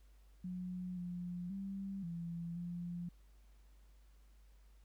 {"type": "tone with pitch steps", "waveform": "sine", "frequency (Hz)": [181.5, 176.9, 195, 169.4, 173.9], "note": ["F#3", "F3", "G3", "E3", "F3"], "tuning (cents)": [-33, 23, -9, 48, -7], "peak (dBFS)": -40, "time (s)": [0.44, 3.09], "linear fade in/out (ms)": 5, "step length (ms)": 530, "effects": ["added 50 Hz sine -60 dBFS peak until 4.84 s", "pink hiss -75 dBFS RMS until 4.84 s"]}